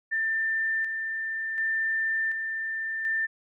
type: tone with tremolo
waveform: sine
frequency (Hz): 1788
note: A6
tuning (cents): +27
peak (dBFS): -24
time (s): 0.11-3.27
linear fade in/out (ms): 20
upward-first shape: square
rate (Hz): 0.68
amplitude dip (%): 40
effects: none